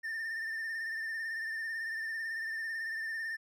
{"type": "tone with vibrato", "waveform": "triangle", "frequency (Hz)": 1800, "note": "A6", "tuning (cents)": 39, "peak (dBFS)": -33, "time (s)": [0.03, 3.37], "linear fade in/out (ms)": 20, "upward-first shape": "triangle", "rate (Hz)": 18, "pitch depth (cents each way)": 51, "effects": []}